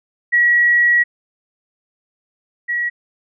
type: tone pair in turn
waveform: sine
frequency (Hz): 1919 / 1919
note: A#6 / A#6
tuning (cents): +50 / +50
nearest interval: unison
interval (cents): 0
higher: neither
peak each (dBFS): -10 / -17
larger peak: first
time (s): 0.32-1.04 / 2.68-2.9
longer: first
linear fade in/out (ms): 20
effects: none